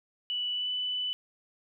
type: tone with pitch glide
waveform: sine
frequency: 2960 to 2989 Hz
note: F#7 to F#7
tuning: 0 to +17 cents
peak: -29 dBFS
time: 0.3-1.13 s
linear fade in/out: 0 ms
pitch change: +17 cents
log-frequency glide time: 0.52-0.7 s
effects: none